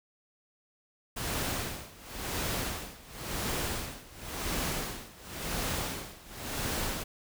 pink noise with tremolo, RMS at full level -32 dBFS, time 1.16-7.04 s, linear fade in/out 10 ms, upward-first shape sine, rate 0.94 Hz, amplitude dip 90%, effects none

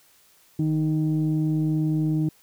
sine tone pair together, 155 / 311.2 Hz, D#3 / D#4, -6 / 0 cents, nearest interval octave, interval 1206 cents, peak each -21 / -23 dBFS, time 0.59-2.29 s, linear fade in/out 5 ms, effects tanh soft clip ceiling -15 dBFS + white hiss -58 dBFS RMS until 2.42 s

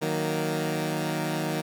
15% pulse chord, D# minor, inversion none, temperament equal, 155.56 / 185 / 233.1 Hz, D#3 / F#3 / A#3, 0 / 0 / 0 cents, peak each -22 / -26 / -27 dBFS, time 0.01-1.62 s, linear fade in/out 20 ms, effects none

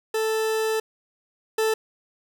40% pulse tone pair in turn, 440 / 440 Hz, A4 / A4, 0 / 0 cents, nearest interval unison, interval 0 cents, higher neither, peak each -21 / -19 dBFS, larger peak second, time 0.14-0.8 / 1.58-1.74 s, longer first, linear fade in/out 5 ms, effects none

